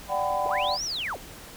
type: chord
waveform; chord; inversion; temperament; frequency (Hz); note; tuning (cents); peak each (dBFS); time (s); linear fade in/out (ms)
sine; G major seventh; second; equal with one note detuned; 587.3 / 740 / 784 / 1003.9; D5 / F#5 / G5 / B5; 0 / 0 / 0 / +28; -29; 0.08-0.78; 50
type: linear two-way sweep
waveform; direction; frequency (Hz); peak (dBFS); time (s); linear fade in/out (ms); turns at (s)
sine; up then down; 92.5 to 5970 to 92.5; -28; 0.44-1.18; 50; 0.84
effects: tanh soft clip ceiling -12 dBFS + pink hiss -44 dBFS RMS until 1.56 s